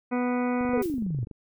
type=harmonic tone; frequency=246.9 Hz; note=B3; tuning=in tune; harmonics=1 / 2 / 3 / 4 / 5 / 6 / 8 / 9 / 10; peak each=-25 / -31 / -35 / -37 / -39 / -41 / -43 / -44 / -45 dBFS; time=0.11-0.83 s; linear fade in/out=20 ms
type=click train; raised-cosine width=3 ms; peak=-28 dBFS; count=18; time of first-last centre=0.61-1.312 s; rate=24.2 Hz
type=exponential sweep; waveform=sine; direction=down; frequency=521 to 107.8 Hz; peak=-26 dBFS; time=0.73-1.25 s; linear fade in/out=10 ms
type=noise with exponential decay; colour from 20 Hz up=blue; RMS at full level=-38 dBFS; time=0.82-1.06 s; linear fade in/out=5 ms; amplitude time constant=51 ms
effects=none